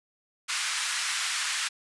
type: band-pass noise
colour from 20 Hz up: pink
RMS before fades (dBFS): -30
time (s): 0.48-1.69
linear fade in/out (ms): 20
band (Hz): 1300 to 10000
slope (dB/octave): 24
effects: resampled to 24000 Hz